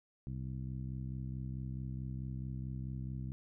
harmonic tone, 64.6 Hz, C2, 21 cents flat, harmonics 1 / 2 / 3 / 4 / 5, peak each -44 / -40 / -46 / -53 / -56 dBFS, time 0.27-3.32 s, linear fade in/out 0 ms, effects none

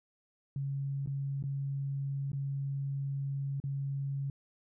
sine tone with dropouts, 138.4 Hz, C#3, 2 cents flat, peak -32 dBFS, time 0.56-4.3 s, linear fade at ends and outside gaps 2 ms, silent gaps 1.061-1.073 / 1.426-1.438 / 2.318-2.331 / 3.601-3.639 s, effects none

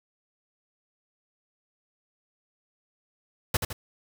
pink noise with echo, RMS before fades -23 dBFS, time 3.54-3.57 s, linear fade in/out 5 ms, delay 80 ms, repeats 2, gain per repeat -6 dB, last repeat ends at 3.73 s, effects none

